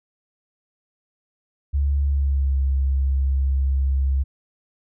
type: tone with pitch glide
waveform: sine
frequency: 70.5 to 67.51 Hz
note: C#2 to C#2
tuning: +30 to -45 cents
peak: -17 dBFS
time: 1.73-4.24 s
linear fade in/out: 20 ms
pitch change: -75 cents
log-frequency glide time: 2.05-2.59 s
effects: none